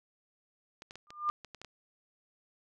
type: clicks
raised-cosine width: 0.2 ms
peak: -29 dBFS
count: 9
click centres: 0.821 / 0.909 / 0.956 / 1.105 / 1.291 / 1.447 / 1.547 / 1.616 / 1.647 s
type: tone with exponential growth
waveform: sine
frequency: 1200 Hz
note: D6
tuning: 37 cents sharp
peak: -24 dBFS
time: 1.07-1.3 s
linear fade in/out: 0 ms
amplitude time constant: 50 ms
effects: none